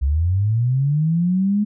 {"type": "linear sweep", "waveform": "sine", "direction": "up", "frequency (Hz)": [64.2, 211.7], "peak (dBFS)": -15, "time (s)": [0.01, 1.65], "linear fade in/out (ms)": 20, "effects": []}